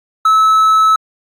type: tone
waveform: triangle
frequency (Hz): 1300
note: E6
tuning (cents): -24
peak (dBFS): -5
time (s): 0.25-0.96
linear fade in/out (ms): 5
effects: AAC 64 kbps